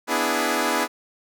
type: chord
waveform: 10% pulse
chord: E dominant seventh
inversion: second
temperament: equal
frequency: 246.9 / 293.7 / 329.6 / 415.3 Hz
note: B3 / D4 / E4 / G#4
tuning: 0 / 0 / 0 / 0 cents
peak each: -18 dBFS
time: 0.07-0.88 s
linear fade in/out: 50 ms
effects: none